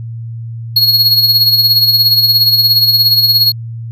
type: tone with tremolo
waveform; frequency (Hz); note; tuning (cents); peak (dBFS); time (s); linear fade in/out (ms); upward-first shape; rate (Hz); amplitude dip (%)
square; 4320; C#8; -45; -5; 0.76-3.52; 5; sine; 17; 55
effects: added 115 Hz sine -21 dBFS peak until 3.91 s